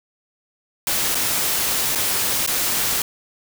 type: noise with dropouts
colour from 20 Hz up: white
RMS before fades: -21 dBFS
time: 0.87-3.02 s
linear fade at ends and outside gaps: 2 ms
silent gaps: 1.147-1.152 / 1.951-1.956 / 2.464-2.474 s
effects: none